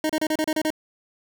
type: tone bursts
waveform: 25% pulse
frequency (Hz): 311.1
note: D#4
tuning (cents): 0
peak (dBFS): -17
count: 8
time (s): 0.04-0.704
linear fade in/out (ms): 2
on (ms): 55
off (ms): 32
effects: none